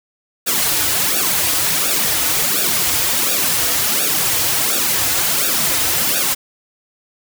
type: noise with flanger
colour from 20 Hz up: white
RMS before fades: -17 dBFS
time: 0.46-6.35 s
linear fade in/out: 20 ms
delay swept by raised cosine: 0.96 to 5.16 ms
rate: 1.4 Hz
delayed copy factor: -0.95
effects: none